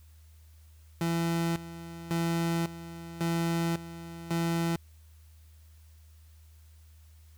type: tone with tremolo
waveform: 30% pulse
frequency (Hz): 167.5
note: E3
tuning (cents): +28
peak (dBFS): -24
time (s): 1.01-4.76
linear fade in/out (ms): 2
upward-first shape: square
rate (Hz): 0.91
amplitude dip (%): 80
effects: added 78 Hz sine -52 dBFS peak until 7.37 s + white hiss -66 dBFS RMS until 7.37 s